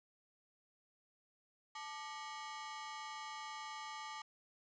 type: ring-modulated tone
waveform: sawtooth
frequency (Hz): 1031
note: C6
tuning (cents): -26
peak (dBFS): -38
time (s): 1.75-4.22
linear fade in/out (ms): 5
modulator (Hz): 159
effects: resampled to 16000 Hz + 11-bit